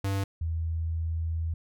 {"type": "tone pair in turn", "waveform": ["square", "sine"], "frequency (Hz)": [98, 81.65], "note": ["G2", "E2"], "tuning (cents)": [0, -16], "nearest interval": "minor third", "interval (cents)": 316, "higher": "first", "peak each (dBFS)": -27, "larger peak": "neither", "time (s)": [[0.04, 0.24], [0.41, 1.54]], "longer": "second", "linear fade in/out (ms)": 5, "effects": []}